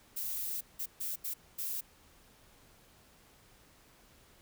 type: noise bursts at uneven times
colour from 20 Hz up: violet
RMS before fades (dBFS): -37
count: 5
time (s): 0.16-0.61 / 0.79-0.86 / 1-1.16 / 1.24-1.34 / 1.58-1.81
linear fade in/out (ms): 10
effects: pink hiss -62 dBFS RMS until 4.41 s